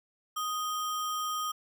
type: tone with sample-and-hold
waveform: sine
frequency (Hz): 1244.5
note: D#6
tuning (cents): 0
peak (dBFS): -30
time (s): 0.36-1.52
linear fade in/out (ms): 10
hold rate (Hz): 4410
effects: none